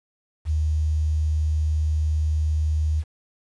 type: tone with quantisation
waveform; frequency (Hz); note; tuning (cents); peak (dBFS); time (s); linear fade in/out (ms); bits
sine; 77.2; D#2; -13; -19; 0.45-3.04; 50; 8
effects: resampled to 24000 Hz